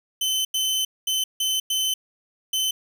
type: tone bursts at uneven times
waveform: sawtooth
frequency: 3055 Hz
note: G7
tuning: 45 cents flat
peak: -18 dBFS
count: 6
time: 0.21-0.45 / 0.54-0.85 / 1.07-1.24 / 1.4-1.6 / 1.7-1.94 / 2.53-2.71 s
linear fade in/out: 5 ms
effects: none

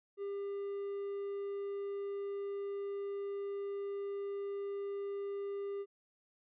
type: tone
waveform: triangle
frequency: 400 Hz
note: G4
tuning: 35 cents sharp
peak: -35 dBFS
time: 0.17-5.86 s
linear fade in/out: 50 ms
effects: resampled to 8000 Hz

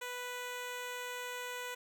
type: tone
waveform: 10% pulse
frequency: 493.9 Hz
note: B4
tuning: in tune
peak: -31 dBFS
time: 0.01-1.75 s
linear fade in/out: 10 ms
effects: none

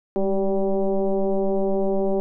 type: tone with frequency modulation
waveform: sine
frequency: 191 Hz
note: G3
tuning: 45 cents flat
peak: -18 dBFS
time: 0.16-2.2 s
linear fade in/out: 0 ms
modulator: 195 Hz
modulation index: 2.3
effects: none

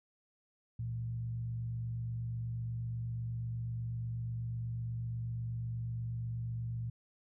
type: tone with frequency modulation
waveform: sine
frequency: 116.54 Hz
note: A#2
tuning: in tune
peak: -35 dBFS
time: 0.79-6.9 s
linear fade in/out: 5 ms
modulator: 48.2 Hz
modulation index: 0.44
effects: none

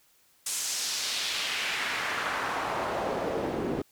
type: noise with band-pass filter sweep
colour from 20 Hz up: pink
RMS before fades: -31 dBFS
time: 0.46-3.82 s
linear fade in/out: 5 ms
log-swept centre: 8200 to 300 Hz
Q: 1.4
effects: white hiss -64 dBFS RMS until 3.91 s

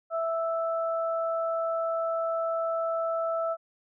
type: tone pair together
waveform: sine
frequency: 659.2 / 1318.5 Hz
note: E5 / E6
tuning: 0 / 0 cents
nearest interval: octave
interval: 1200 cents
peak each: -27 / -32 dBFS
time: 0.1-3.57 s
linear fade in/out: 50 ms
effects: none

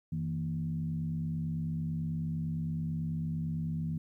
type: tone with frequency modulation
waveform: sine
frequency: 160.7 Hz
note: E3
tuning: 44 cents flat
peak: -31 dBFS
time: 0.12-3.98 s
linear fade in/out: 5 ms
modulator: 69 Hz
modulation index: 0.74
effects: 12-bit

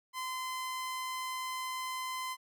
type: tone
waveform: sawtooth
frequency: 1029 Hz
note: C6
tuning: 29 cents flat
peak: -32 dBFS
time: 0.13-2.37 s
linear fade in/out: 50 ms
effects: none

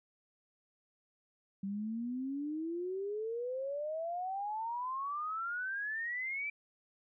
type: exponential sweep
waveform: sine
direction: up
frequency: 192.8 to 2349 Hz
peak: -35 dBFS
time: 1.63-6.5 s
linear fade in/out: 5 ms
effects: none

